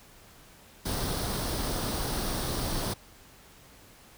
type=noise with comb filter; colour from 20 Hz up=pink; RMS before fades=-31 dBFS; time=0.85-2.94 s; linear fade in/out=10 ms; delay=0.21 ms; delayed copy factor=+0.5; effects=pink hiss -54 dBFS RMS until 4.17 s